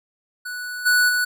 square tone with level steps, 1478 Hz, F#6, 2 cents flat, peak -29 / -15 / -19 dBFS, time 0.45-1.25 s, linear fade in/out 10 ms, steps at 0.85 / 1.08 s, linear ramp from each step 20 ms, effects none

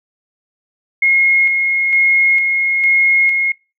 sine tone with tremolo, 2155 Hz, C#7, 49 cents flat, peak -9 dBFS, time 1.02-3.52 s, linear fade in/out 5 ms, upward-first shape square, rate 1.1 Hz, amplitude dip 35%, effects noise-tail reverb RT60 0.3 s tail -24 dB re dry

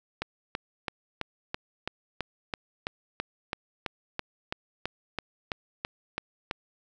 click train, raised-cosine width 0.3 ms, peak -14 dBFS, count 20, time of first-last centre 0.22-6.511 s, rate 3.02 Hz, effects none

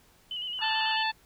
sine tone with vibrato, 2960 Hz, F#7, in tune, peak -32 dBFS, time 0.31-1.03 s, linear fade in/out 2 ms, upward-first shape square, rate 9.1 Hz, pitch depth 42 cents each way
white band-pass noise, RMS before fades -46 dBFS, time 0.59-0.95 s, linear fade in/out 0 ms, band 810 to 1600 Hz, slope 96 dB/octave
harmonic tone, 880 Hz, A5, in tune, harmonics 1 / 2 / 3 / 4 / 5, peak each -29 / -32 / -34 / -35 / -36 dBFS, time 0.61-1.12 s, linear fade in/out 20 ms
effects pink hiss -61 dBFS RMS until 1.25 s

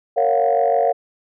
sine chord, Gb major seventh, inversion first, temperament just, 462.5 / 555 / 693.7 / 740 Hz, Bb4 / Db5 / F5 / Gb5, -14 / +2 / -12 / 0 cents, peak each -20 / -19 / -17 / -21 dBFS, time 0.16-0.93 s, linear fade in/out 20 ms, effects tanh soft clip ceiling -7 dBFS

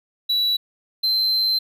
triangle tone pair in turn, 3931 / 4102 Hz, B7 / C8, -9 / -35 cents, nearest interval minor second, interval 74 cents, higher second, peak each -16 dBFS, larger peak neither, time 0.29-0.57 / 1.03-1.59 s, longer second, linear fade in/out 10 ms, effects none

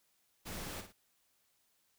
pink noise with echo, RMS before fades -44 dBFS, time 0.45-0.82 s, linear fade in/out 20 ms, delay 54 ms, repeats 2, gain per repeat -8 dB, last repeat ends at 0.928 s, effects white hiss -75 dBFS RMS until 1.98 s

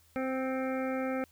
harmonic tone with a mistuned harmonic, 261.6 Hz, C4, in tune, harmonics 1 / 2 / 3 / 5 / 6 / 7 / 8 / 9, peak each -33 / -34 / -41 / -42 / -46 / -50 / -46 / -48 dBFS, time 0.16-1.24 s, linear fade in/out 0 ms, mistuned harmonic 8, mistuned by +36 cents, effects added 82 Hz sine -65 dBFS peak until 1.31 s + white hiss -65 dBFS RMS until 1.31 s

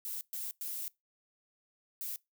violet noise bursts at uneven times, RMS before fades -39 dBFS, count 4, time 0.05-0.21 / 0.33-0.51 / 0.61-0.88 / 2.01-2.16 s, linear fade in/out 0 ms, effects noise-tail reverb RT60 0.2 s tail -23 dB re dry

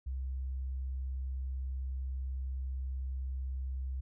sine tone, 65.41 Hz, C2, in tune, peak -34 dBFS, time 0.06-4.01 s, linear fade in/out 10 ms, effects none

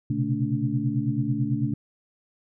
sine tone cluster, 120.6 / 129.7 / 138.8 / 220.3 / 288.7 Hz, B2 / C3 / C#3 / A3 / D4, -41 / -15 / +3 / +2 / -30 cents, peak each -29 dBFS, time 0.1-1.74 s, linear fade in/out 5 ms, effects none

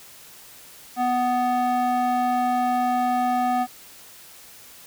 square tone with band-pass filter, 248 Hz, B3, 7 cents sharp, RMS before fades -22 dBFS, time 0.96-3.67 s, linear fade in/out 50 ms, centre 780 Hz, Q 2, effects white hiss -46 dBFS RMS until 4.86 s

